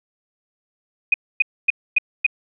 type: tone bursts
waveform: sine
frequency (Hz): 2488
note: D#7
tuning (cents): -1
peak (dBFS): -11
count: 5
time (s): 1.12-2.265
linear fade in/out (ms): 5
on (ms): 21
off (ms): 260
effects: none